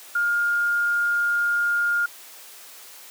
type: tone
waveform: sine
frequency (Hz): 1414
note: F6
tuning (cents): +21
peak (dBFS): -19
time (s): 0.15-2.06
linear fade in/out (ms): 5
effects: white hiss -44 dBFS RMS until 3.1 s + high-pass 400 Hz 12 dB/octave